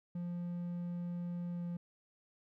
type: tone with pitch glide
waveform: triangle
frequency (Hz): 174.61 to 173.5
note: F3 to F3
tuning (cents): 0 to -11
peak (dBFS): -35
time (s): 0.15-1.77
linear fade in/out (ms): 5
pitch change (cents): -11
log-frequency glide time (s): 1.52-1.64
effects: none